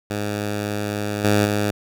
10% pulse tone with level steps, 103.7 Hz, G#2, 2 cents flat, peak -15 / -7 / -11 dBFS, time 0.1-1.71 s, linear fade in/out 5 ms, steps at 1.24 / 1.45 s, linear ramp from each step 2 ms, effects none

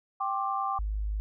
sine chord, G suspended fourth, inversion none, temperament equal with one note detuned, 784 / 1064.8 / 1174.7 Hz, G5 / C6 / D6, 0 / +30 / 0 cents, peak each -31 / -34 / -31 dBFS, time 0.2-0.79 s, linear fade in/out 10 ms
sine tone, 51.91 Hz, G#1, in tune, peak -28 dBFS, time 0.79-1.2 s, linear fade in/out 0 ms
effects none

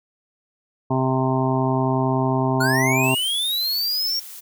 harmonic tone, 130.81 Hz, C3, in tune, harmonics 1 / 2 / 3 / 5 / 6 / 7 / 8, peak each -22 / -23 / -26 / -27 / -30 / -27 / -30 dBFS, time 0.9-3.15 s, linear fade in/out 10 ms
square linear sweep, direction up, 1395 to 5590 Hz, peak -21 dBFS, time 2.6-4.2 s, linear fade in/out 10 ms
blue noise, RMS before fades -38 dBFS, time 3.02-4.41 s, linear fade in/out 20 ms
effects none

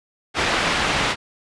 white low-pass noise, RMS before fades -21 dBFS, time 0.34-1.16 s, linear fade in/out 50 ms, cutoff 2600 Hz, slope 12 dB/octave, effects resampled to 22050 Hz

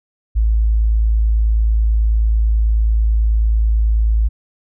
sine tone, 54.6 Hz, A1, 13 cents flat, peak -11 dBFS, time 0.35-4.29 s, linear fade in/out 20 ms, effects none

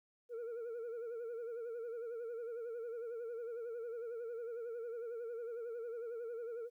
sine tone with vibrato, 466.2 Hz, A#4, in tune, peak -38 dBFS, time 0.29-6.7 s, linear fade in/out 50 ms, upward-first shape sine, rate 11 Hz, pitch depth 74 cents each way, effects tanh soft clip ceiling -40 dBFS + 13-bit

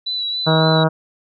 sine tone with vibrato, 3951 Hz, B7, in tune, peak -20 dBFS, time 0.06-0.84 s, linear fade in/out 10 ms, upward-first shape sine, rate 3.6 Hz, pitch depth 25 cents each way
harmonic tone, 159.4 Hz, D#3, 42 cents sharp, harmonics 1 / 2 / 3 / 4 / 5 / 6 / 7 / 8 / 9 / 10, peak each -15 / -23 / -21 / -19 / -26 / -24 / -28 / -27 / -26 / -35 dBFS, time 0.46-0.89 s, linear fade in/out 20 ms
effects none

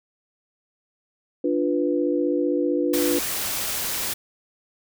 sine chord, B diminished, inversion first, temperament equal, 293.7 / 349.2 / 493.9 Hz, D4 / F4 / B4, 0 / 0 / 0 cents, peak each -23 / -24 / -25 dBFS, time 1.44-3.19 s, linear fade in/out 5 ms
white noise, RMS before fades -27 dBFS, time 2.93-4.14 s, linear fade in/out 10 ms
effects none

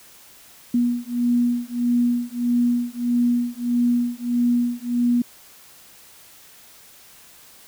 sine beating tone pair, 240.5 / 242.1 Hz, B3 / B3, -46 / -34 cents, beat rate 1.6 Hz, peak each -21 dBFS, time 0.74-5.22 s, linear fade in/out 5 ms, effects white hiss -48 dBFS RMS until 7.67 s

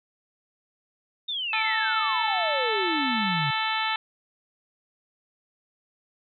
sine exponential sweep, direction down, 3721 to 135.3 Hz, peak -27 dBFS, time 1.28-3.51 s, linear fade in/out 10 ms
harmonic tone, 440 Hz, A4, in tune, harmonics 2 / 3 / 4 / 5 / 6 / 7 / 8 / 9, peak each -29 / -31 / -32 / -33 / -34 / -34 / -35 / -36 dBFS, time 1.53-3.96 s, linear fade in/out 2 ms
effects none

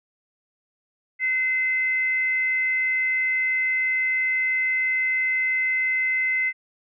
sine tone with frequency modulation, 2057 Hz, C7, 30 cents flat, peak -20 dBFS, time 1.19-6.53 s, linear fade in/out 50 ms, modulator 541 Hz, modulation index 0.25, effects none

